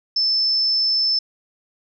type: tone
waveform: sine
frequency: 5274 Hz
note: E8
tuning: in tune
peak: -16 dBFS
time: 0.16-1.19 s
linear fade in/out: 5 ms
effects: none